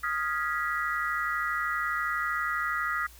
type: chord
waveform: sine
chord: F half-diminished seventh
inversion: third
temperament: equal with one note detuned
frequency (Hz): 1244.5 / 1396.9 / 1661.2 / 1947.2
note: Eb6 / F6 / Ab6 / Cb7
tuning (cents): 0 / 0 / 0 / -25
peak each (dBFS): -31 / -33 / -36 / -32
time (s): 0.03-3.07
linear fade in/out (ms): 10
effects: added 60 Hz sine -51 dBFS peak until 3.19 s + white hiss -54 dBFS RMS until 3.19 s